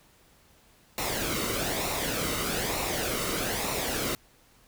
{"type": "noise with flanger", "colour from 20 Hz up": "pink", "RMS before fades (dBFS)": -30, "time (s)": [0.98, 4.15], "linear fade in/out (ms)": 0, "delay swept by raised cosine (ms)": [0.62, 1.22], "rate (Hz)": 1.1, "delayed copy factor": -0.55, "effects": ["pink hiss -60 dBFS RMS until 4.67 s"]}